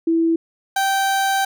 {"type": "tone pair in turn", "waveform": ["sine", "30% pulse"], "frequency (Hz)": [329.6, 779.2], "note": ["E4", "G5"], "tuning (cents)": [0, -11], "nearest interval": "octave + minor third", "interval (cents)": 1489, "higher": "second", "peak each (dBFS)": -14, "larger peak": "neither", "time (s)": [[0.07, 0.36], [0.76, 1.45]], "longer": "second", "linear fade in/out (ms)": 5, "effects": []}